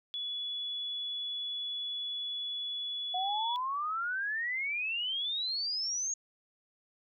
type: tone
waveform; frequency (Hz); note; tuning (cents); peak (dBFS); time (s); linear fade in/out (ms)
sine; 3410; G#7; +45; -34; 0.14-3.56; 0
type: exponential sweep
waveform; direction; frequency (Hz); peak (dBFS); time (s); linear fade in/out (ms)
sine; up; 720 to 6670; -31; 3.14-6.14; 5
effects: none